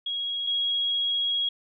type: tone pair in turn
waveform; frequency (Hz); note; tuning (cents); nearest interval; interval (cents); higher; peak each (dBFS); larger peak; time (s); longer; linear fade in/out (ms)
sine; 3305 / 3305; G#7 / G#7; -9 / -9; unison; 0; neither; -27 / -23; second; 0.06-0.47 / 0.47-1.49; second; 5
effects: none